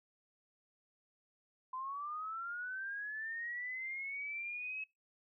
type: linear sweep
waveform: sine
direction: up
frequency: 1016 to 2580 Hz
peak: -39 dBFS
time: 1.73-4.84 s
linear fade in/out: 5 ms
effects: noise-tail reverb RT60 0.2 s tail -24 dB re dry

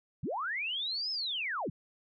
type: linear two-way sweep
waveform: sine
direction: up then down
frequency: 90.7 to 5274 to 90.7 Hz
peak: -32 dBFS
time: 0.23-1.7 s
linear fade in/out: 5 ms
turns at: 1.11 s
effects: none

